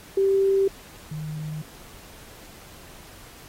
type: tone pair in turn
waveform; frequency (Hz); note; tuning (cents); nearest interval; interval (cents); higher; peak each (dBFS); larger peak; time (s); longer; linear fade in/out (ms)
sine; 390 / 153.97; G4 / D#3; -9 / -18; octave + major third; 1609; first; -17 / -29; first; 0.17-0.68 / 1.11-1.62; neither; 5
effects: pink hiss -47 dBFS RMS until 3.48 s + AAC 48 kbps